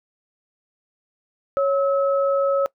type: tone pair together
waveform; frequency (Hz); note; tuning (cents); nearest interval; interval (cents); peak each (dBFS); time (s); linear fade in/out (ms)
sine; 553 / 1292.7; C#5 / E6; -4 / -34; octave + minor third; 1470; -17 / -25; 1.57-2.66; 0
effects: noise-tail reverb RT60 0.1 s tail -22 dB re dry